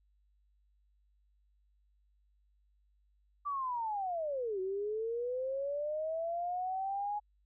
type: linear two-way sweep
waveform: sine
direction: down then up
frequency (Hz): 1174.7 to 370 to 838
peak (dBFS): -33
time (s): 3.45-7.2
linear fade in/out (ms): 20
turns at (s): 4.6
effects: added 50 Hz sine -68 dBFS peak until 7.45 s